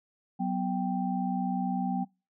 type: tone cluster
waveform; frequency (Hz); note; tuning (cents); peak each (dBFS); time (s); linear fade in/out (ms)
sine; 187.8 / 247.7 / 784; F#3 / B3 / G5; +26 / +5 / 0; -30 / -32 / -33; 0.39-2.05; 20
effects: noise-tail reverb RT60 0.3 s tail -25 dB re dry